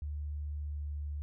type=tone with pitch glide; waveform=sine; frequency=73.8 to 73.33 Hz; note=D2 to D2; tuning=+9 to -2 cents; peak=-35 dBFS; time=0.02-1.22 s; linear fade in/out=0 ms; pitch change=-11 cents; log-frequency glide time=0.65-0.83 s; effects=none